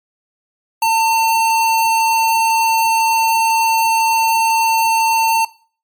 square tone, 901 Hz, A5, 41 cents sharp, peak -12 dBFS, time 0.82-5.45 s, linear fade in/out 5 ms, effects noise-tail reverb RT60 0.4 s tail -18 dB re dry + MP3 96 kbps

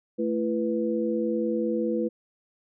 sine tone cluster, 221.3 / 336.6 / 491.2 Hz, A3 / E4 / B4, +10 / +36 / -9 cents, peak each -28 dBFS, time 0.18-2.09 s, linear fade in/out 20 ms, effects none

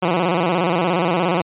10% pulse tone with vibrato, 174.61 Hz, F3, in tune, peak -8 dBFS, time 0.02-1.42 s, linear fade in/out 10 ms, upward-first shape square, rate 17 Hz, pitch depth 91 cents each way, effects resampled to 8000 Hz

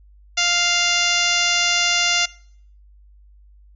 harmonic tone with a mistuned harmonic, 698.5 Hz, F5, in tune, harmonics 1 / 2 / 3 / 4 / 5 / 6 / 7 / 8 / 9 / 10, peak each -29 / -26 / -23 / -22 / -25 / -28 / -26 / -27 / -26 / -31 dBFS, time 0.37-2.26 s, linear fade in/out 10 ms, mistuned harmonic 9, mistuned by -16 cents, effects noise-tail reverb RT60 0.6 s tail -23 dB re dry + added 50 Hz sine -46 dBFS peak until 3.75 s

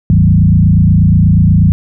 sine tone with frequency modulation, 130 Hz, C3, 11 cents flat, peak -4 dBFS, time 0.1-1.72 s, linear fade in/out 0 ms, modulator 28.3 Hz, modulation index 2.2, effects none

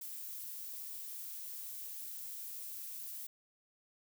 violet noise, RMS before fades -45 dBFS, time 0.01-3.27 s, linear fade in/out 5 ms, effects none

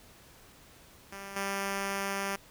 5% pulse tone with level steps, 197.1 Hz, G3, 10 cents sharp, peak -30 / -20 dBFS, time 1.12-2.36 s, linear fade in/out 5 ms, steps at 1.36 s, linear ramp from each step 5 ms, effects pink hiss -56 dBFS RMS until 2.5 s

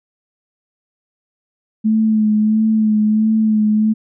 sine tone with vibrato, 216.3 Hz, A3, 29 cents flat, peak -11 dBFS, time 1.84-3.94 s, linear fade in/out 20 ms, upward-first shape sine, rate 1.5 Hz, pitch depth 29 cents each way, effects none

